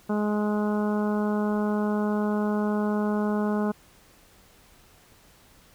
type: harmonic tone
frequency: 209.5 Hz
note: G#3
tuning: 15 cents sharp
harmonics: 1 / 2 / 3 / 4 / 5 / 6 / 7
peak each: -24 / -30 / -34 / -36 / -38 / -40 / -41 dBFS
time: 0.09-3.72 s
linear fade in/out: 10 ms
effects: pink hiss -56 dBFS RMS until 5.74 s